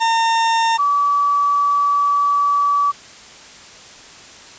40% pulse / sine tone pair in turn, 911 / 1147.8 Hz, A#5 / D6, -40 / -40 cents, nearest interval major third, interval 400 cents, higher second, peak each -13 dBFS, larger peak neither, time 0-0.78 / 0.78-2.92 s, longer second, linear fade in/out 20 ms, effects white hiss -40 dBFS RMS until 4.58 s + resampled to 16000 Hz

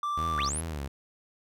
triangle tone, 1174.7 Hz, D6, in tune, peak -26 dBFS, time 0.03-0.49 s, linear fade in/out 2 ms
sawtooth tone with vibrato, 75.5 Hz, D2, 48 cents sharp, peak -29 dBFS, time 0.17-0.88 s, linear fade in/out 10 ms, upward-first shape sine, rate 2.6 Hz, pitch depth 160 cents each way
sine linear sweep, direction up, 880 to 11400 Hz, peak -31 dBFS, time 0.37-0.61 s, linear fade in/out 10 ms
effects none

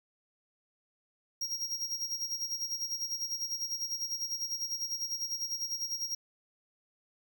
square tone with tremolo, 5610 Hz, F8, 7 cents sharp, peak -31 dBFS, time 1.41-6.15 s, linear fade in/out 5 ms, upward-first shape sine, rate 10 Hz, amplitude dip 70%, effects none

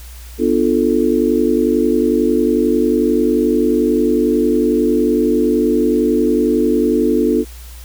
sine chord, B half-diminished seventh, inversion none, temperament equal with one note detuned, 246.9 / 298.1 / 349.2 / 440 Hz, B3 / D4 / F4 / A4, 0 / +26 / 0 / 0 cents, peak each -17 dBFS, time 0.38-7.45 s, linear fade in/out 50 ms, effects added 60 Hz sine -32 dBFS peak until 7.84 s + white hiss -41 dBFS RMS until 7.84 s

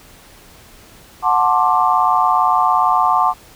sine chord, D dominant seventh, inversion first, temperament just, 734.2 / 881 / 1057.2 / 1174.7 Hz, F#5 / A5 / C6 / D6, -14 / +2 / +18 / 0 cents, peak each -17 dBFS, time 1.22-3.34 s, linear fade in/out 50 ms, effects pink hiss -44 dBFS RMS until 3.55 s

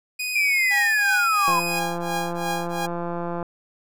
sawtooth tone with vibrato, 2480 Hz, D#7, 6 cents flat, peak -22 dBFS, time 0.19-1.8 s, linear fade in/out 10 ms, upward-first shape sine, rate 0.93 Hz, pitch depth 14 cents each way
sine linear sweep, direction down, 2398 to 982 Hz, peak -18 dBFS, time 0.35-1.6 s, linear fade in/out 10 ms
sawtooth tone with tremolo, 816 Hz, G#5, 31 cents flat, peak -20 dBFS, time 0.7-2.87 s, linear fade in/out 20 ms, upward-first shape triangle, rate 2.9 Hz, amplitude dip 100%
click train, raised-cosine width 1 ms, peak -16 dBFS, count 336, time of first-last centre 1.48-3.428 s, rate 172 Hz
effects none

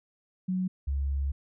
sine tone pair in turn, 185 / 69.3 Hz, F#3 / C#2, 0 / 0 cents, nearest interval octave + perfect fourth, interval 1700 cents, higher first, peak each -26 dBFS, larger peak neither, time 0.48-0.68 / 0.87-1.32 s, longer second, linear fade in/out 10 ms, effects none

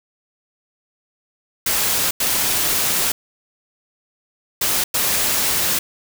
white noise bursts at uneven times, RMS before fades -19 dBFS, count 4, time 1.66-2.11 / 2.2-3.12 / 4.61-4.84 / 4.94-5.79 s, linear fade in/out 5 ms, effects none

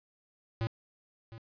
square tone with echo, 113.4 Hz, A#2, 47 cents flat, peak -30 dBFS, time 0.61-0.67 s, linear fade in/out 0 ms, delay 710 ms, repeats 1, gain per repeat -15 dB, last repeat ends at 1.38 s, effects resampled to 11025 Hz + 12-bit

